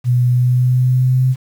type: tone with pitch glide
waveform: sine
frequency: 123.47 to 129.16 Hz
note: B2 to C3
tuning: 0 to -22 cents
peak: -10 dBFS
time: 0.04-1.36 s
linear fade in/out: 50 ms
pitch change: +78 cents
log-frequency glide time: 0.25-1.25 s
effects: 7-bit